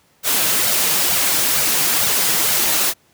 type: noise with flanger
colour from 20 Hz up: white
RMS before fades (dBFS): -17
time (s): 0.23-2.94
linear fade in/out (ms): 50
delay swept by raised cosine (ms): 1.3 to 6.5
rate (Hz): 2.2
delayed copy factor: +0.55
effects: pink hiss -57 dBFS RMS until 3.13 s + high-pass 100 Hz 12 dB/octave